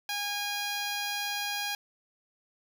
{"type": "tone with notch filter", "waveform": "5% pulse", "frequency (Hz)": 818, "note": "G#5", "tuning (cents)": -26, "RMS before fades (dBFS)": -33, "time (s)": [0.09, 1.75], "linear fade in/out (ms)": 2, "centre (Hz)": 8300, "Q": 0.78, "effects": []}